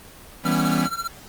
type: chord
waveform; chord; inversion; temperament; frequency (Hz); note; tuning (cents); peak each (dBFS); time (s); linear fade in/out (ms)
45% pulse; C# half-diminished seventh; first; equal with one note detuned; 164.81 / 197.7 / 246.9 / 277.2; E3 / G3 / B3 / C#4; 0 / +15 / 0 / 0; -24 / -26 / -24 / -25; 0.43-0.89; 50
type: tone with tremolo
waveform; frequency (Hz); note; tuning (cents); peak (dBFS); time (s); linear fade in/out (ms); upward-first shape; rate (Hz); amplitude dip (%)
square; 1364; F6; -41; -23; 0.45-1.08; 10; triangle; 15; 95
effects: pink hiss -44 dBFS RMS until 1.28 s + Opus 24 kbps